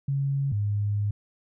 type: tone pair in turn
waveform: sine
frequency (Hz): 138.59 / 102.95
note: C#3 / G#2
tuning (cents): 0 / -15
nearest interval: perfect fourth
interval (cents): 515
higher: first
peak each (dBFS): -23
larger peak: neither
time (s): 0.08-0.52 / 0.52-1.11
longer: second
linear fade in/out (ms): 5
effects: none